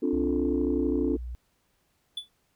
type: chord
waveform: sine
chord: D minor seventh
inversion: third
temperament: equal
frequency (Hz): 261.6 / 293.7 / 349.2 / 440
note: C4 / D4 / F4 / A4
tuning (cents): 0 / 0 / 0 / 0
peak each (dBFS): -28 / -27 / -29 / -31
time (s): 0.02-1.17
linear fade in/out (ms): 10
type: tone with pitch glide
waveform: sine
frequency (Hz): 65.41 to 60.33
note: C2 to B1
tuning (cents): 0 to -40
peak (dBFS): -33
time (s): 0.13-1.35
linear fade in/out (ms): 0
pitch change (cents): -140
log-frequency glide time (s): 0.23-1.21
type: tone with exponential decay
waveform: triangle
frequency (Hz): 3461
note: A7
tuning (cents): -29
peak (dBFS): -26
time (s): 2.17-2.29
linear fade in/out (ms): 5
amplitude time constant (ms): 24
effects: tanh soft clip ceiling -15 dBFS + pink hiss -71 dBFS RMS until 2.55 s